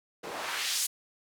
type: noise with band-pass filter sweep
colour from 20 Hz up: white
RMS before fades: -33 dBFS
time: 0.23-0.87 s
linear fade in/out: 10 ms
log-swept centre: 360 to 8300 Hz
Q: 1
effects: none